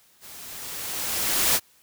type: noise with level ramp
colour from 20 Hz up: white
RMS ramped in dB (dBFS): -44 to -19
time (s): 0.2-1.6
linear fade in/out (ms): 50
effects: white hiss -59 dBFS RMS until 1.82 s